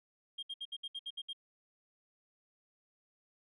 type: tone bursts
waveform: sine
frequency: 3219 Hz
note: G7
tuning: 45 cents sharp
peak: -37 dBFS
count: 9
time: 0.38-1.332 s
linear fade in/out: 10 ms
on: 48 ms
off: 65 ms
effects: tanh soft clip ceiling -36 dBFS